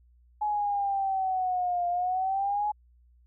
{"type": "exponential two-way sweep", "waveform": "sine", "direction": "down then up", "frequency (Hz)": [846, 698.5, 846], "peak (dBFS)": -25, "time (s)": [0.41, 2.72], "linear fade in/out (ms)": 10, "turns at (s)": 1.88, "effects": ["added 60 Hz sine -57 dBFS peak until 3.26 s"]}